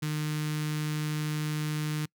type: tone with notch filter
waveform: sawtooth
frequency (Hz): 152.2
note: D#3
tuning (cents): -38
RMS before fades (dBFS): -31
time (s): 0.02-2.06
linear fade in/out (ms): 10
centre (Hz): 650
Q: 0.54
effects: noise-tail reverb RT60 0.1 s tail -26 dB re dry